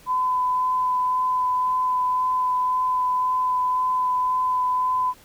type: tone with vibrato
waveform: sine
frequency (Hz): 1009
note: B5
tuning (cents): +37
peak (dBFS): -19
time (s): 0.06-5.14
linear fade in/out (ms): 50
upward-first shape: sine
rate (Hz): 1.9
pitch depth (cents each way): 9
effects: pink hiss -51 dBFS RMS until 5.24 s